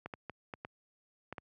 clicks, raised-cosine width 0.5 ms, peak -26 dBFS, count 7, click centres 0.06 / 0.138 / 0.297 / 0.538 / 0.649 / 1.326 / 1.382 s, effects high-pass 80 Hz 12 dB/octave

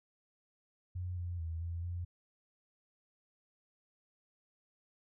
sine tone with pitch steps, 90.2 / 87.7 / 81.8 / 84.9 / 87.5 Hz, F#2 / F2 / E2 / F2 / F2, -44 / +8 / -13 / -48 / +4 cents, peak -36 dBFS, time 0.95-2.05 s, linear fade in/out 10 ms, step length 220 ms, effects none

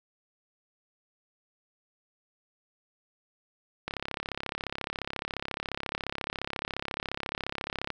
click train, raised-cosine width 0.3 ms, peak -16 dBFS, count 139, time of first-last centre 3.88-7.903 s, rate 34.3 Hz, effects none

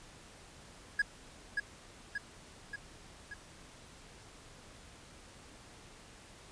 triangle tone with echo, 1661.2 Hz, G#6, in tune, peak -24 dBFS, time 0.99-1.02 s, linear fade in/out 5 ms, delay 580 ms, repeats 4, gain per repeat -4 dB, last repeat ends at 3.34 s, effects pink hiss -55 dBFS RMS until 6.51 s + resampled to 22050 Hz

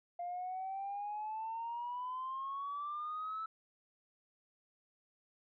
sine exponential sweep, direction up, 696 to 1318.5 Hz, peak -37 dBFS, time 0.19-3.46 s, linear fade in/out 5 ms, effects tanh soft clip ceiling -34 dBFS

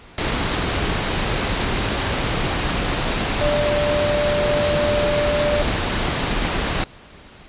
sine tone in noise, 590 Hz, D5, 8 cents sharp, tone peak -18 dBFS, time 3.41-5.62 s, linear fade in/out 2 ms, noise pink, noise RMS -21 dBFS, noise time 0.18-6.84 s, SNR 0 dB, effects pink hiss -44 dBFS RMS until 7.48 s + resampled to 8000 Hz

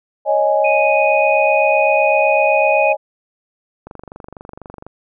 sine chord, C# suspended second, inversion none, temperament equal, 554.4 / 622.3 / 830.6 Hz, C#5 / D#5 / G#5, 0 / 0 / 0 cents, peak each -17 / -15 / -17 dBFS, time 0.25-2.97 s, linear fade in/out 50 ms
sine tone, 2489 Hz, D#7, in tune, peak -17 dBFS, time 0.64-2.93 s, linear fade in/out 10 ms
click train, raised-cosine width 1 ms, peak -20 dBFS, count 25, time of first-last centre 3.87-4.866 s, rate 24.1 Hz
effects none

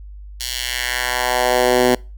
10% pulse tone with high-pass filter sweep, 124.9 Hz, B2, 20 cents sharp, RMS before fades -18 dBFS, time 0.4-1.95 s, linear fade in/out 5 ms, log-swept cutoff 4200 to 270 Hz, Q 1.3, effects noise-tail reverb RT60 0.3 s tail -25 dB re dry + added 50 Hz sine -33 dBFS peak until 2.17 s

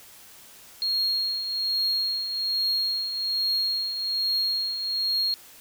sine tone with tremolo, 4265 Hz, C8, 32 cents sharp, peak -19 dBFS, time 0.82-5.34 s, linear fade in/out 0 ms, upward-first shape triangle, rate 1.2 Hz, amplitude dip 65%, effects tanh soft clip ceiling -20 dBFS + white hiss -49 dBFS RMS until 5.6 s

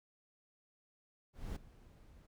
brown noise with ADSR envelope, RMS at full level -40 dBFS, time 1.33-2.27 s, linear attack 230 ms, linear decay 8 ms, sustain -19 dB, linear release 16 ms, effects none

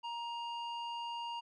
square tone with low-pass filter, 940 Hz, A#5, 14 cents sharp, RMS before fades -41 dBFS, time 0.03-1.41 s, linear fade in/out 20 ms, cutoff 3400 Hz, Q 1.5, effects none

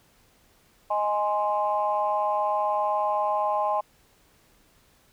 sine chord, Ab major, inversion second, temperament equal, 622.3 / 830.6 / 1046.5 Hz, Eb5 / Ab5 / C6, 0 / 0 / 0 cents, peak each -27 / -25 / -27 dBFS, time 0.9-3.81 s, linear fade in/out 10 ms, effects tanh soft clip ceiling -13 dBFS + pink hiss -61 dBFS RMS until 5.12 s

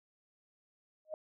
sine tone with exponential growth, 622.3 Hz, D#5, in tune, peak -33 dBFS, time 1.05-1.14 s, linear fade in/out 1 ms, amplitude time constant 18 ms, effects none

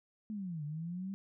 sine linear two-way sweep, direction down then up, 220 to 144.7 to 198.6 Hz, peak -37 dBFS, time 0.3-1.14 s, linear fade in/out 0 ms, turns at 0.64 s, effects none

